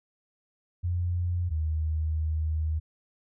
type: tone pair in turn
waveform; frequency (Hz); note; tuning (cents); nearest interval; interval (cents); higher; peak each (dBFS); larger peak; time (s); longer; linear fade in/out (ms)
sine; 88 / 78.4; F2 / D#2; +14 / +14; major second; 200; first; -25; neither; 0.83-1.5 / 1.5-2.8; second; 20
effects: none